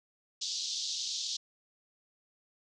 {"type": "band-pass noise", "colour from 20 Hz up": "pink", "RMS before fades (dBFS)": -36, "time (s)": [0.41, 1.37], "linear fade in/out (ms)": 10, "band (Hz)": [3500, 6500], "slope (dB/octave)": 48, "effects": []}